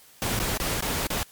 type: noise with dropouts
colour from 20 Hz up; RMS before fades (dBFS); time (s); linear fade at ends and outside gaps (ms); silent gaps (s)
pink; -27; 0.22-1.23; 0; 0.391-0.4 / 0.574-0.6 / 0.807-0.824 / 1.069-1.103
effects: white hiss -53 dBFS RMS until 1.31 s + MP3 96 kbps